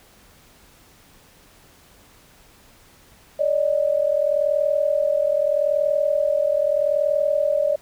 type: tone pair together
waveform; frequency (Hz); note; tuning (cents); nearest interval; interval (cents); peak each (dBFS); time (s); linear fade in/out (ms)
sine; 570 / 610.8; C#5 / D#5; +48 / -32; minor second; 120; -20; 3.39-7.76; 10
effects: pink hiss -52 dBFS RMS until 7.81 s